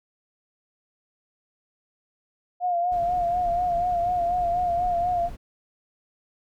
sine tone with vibrato, 705 Hz, F5, 16 cents sharp, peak -21 dBFS, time 2.6-5.3 s, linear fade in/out 50 ms, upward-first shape sine, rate 4.1 Hz, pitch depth 47 cents each way
brown noise, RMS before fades -38 dBFS, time 2.91-5.37 s, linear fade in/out 20 ms
effects none

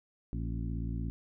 harmonic tone with a mistuned harmonic, 57 Hz, A#1, 38 cents flat, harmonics 1 / 2 / 3 / 4 / 5 / 6, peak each -35 / -38 / -41 / -44 / -44 / -52 dBFS, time 0.33-1.1 s, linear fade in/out 0 ms, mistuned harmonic 5, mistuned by -66 cents, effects none

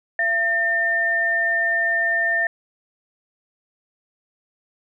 sine tone pair together, 676.9 / 1805 Hz, E5 / A6, +46 / +44 cents, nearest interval octave + perfect fourth, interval 1698 cents, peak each -26 / -18 dBFS, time 0.19-2.47 s, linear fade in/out 2 ms, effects none

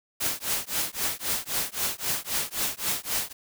white noise with tremolo, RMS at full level -25 dBFS, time 0.2-3.33 s, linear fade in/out 10 ms, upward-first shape triangle, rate 3.8 Hz, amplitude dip 100%, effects none

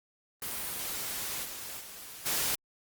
white noise with level steps, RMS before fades -36 / -41 / -46 / -30 dBFS, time 0.42-2.55 s, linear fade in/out 2 ms, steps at 1.43 / 1.79 / 2.25 s, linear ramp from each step 20 ms, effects Opus 32 kbps

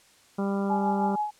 harmonic tone, 198 Hz, G3, 18 cents sharp, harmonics 1 / 2 / 3 / 4 / 5 / 6 / 7, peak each -26 / -32 / -36 / -38 / -40 / -42 / -43 dBFS, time 0.38-1.16 s, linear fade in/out 10 ms
sine tone with tremolo, 842 Hz, G#5, 24 cents sharp, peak -23 dBFS, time 0.69-1.31 s, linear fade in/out 20 ms, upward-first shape triangle, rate 6.3 Hz, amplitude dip 65%
effects white hiss -58 dBFS RMS until 1.39 s + low-pass 9000 Hz 12 dB/octave

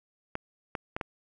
clicks, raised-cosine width 0.5 ms, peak -17 dBFS, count 4, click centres 0.354 / 0.752 / 0.965 / 1.012 s, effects none

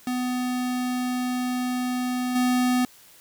square tone with level steps, 250 Hz, B3, 21 cents sharp, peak -25 / -20 dBFS, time 0.07-2.85 s, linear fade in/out 2 ms, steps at 2.35 s, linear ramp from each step 10 ms, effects white hiss -52 dBFS RMS until 3.2 s

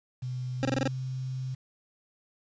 sine tone with pitch glide, 126.5 to 129.98 Hz, B2 to C3, +42 to -11 cents, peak -31 dBFS, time 0.22-1.55 s, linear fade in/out 10 ms, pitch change +47 cents, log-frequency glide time 0.76-0.81 s
25% pulse tone bursts, 268.4 Hz, C4, 44 cents sharp, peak -21 dBFS, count 6, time 0.63-0.876 s, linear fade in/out 0 ms, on 21 ms, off 24 ms
effects resampled to 16000 Hz + 9-bit

